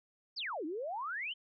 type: exponential two-way sweep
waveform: sine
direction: down then up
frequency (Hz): 5480 to 291.4 to 3174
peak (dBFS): -36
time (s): 0.36-1.34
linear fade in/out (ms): 20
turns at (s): 0.65
effects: none